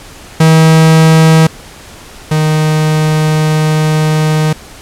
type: tone pair in turn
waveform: 45% pulse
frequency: 160 / 155 Hz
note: D#3 / D#3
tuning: +49 / -6 cents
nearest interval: minor second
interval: 55 cents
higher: first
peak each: -3 / -8 dBFS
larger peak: first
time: 0.4-1.47 / 2.31-4.53 s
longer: second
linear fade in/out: 5 ms
effects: pink hiss -33 dBFS RMS until 4.81 s + low-pass 11000 Hz 12 dB/octave